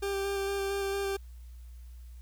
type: tone with vibrato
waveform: 40% pulse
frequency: 395.2 Hz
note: G4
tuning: 14 cents sharp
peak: -29 dBFS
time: 0.02-1.17 s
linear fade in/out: 10 ms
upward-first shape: square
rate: 4.4 Hz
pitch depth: 11 cents each way
effects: added 60 Hz sine -44 dBFS peak until 2.21 s + white hiss -66 dBFS RMS until 2.21 s